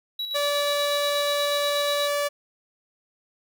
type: tone with tremolo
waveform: triangle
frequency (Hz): 3900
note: B7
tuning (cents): -23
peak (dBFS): -25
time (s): 0.19-2.08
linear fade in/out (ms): 5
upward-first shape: square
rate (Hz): 8.3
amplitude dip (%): 45
type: tone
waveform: sawtooth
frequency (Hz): 578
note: D5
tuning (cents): -28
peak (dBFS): -19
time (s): 0.34-2.29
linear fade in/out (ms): 20
effects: none